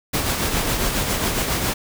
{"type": "noise with tremolo", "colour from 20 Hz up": "pink", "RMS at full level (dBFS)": -20, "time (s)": [0.13, 1.74], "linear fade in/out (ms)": 10, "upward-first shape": "triangle", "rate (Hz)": 7.3, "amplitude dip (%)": 45, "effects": []}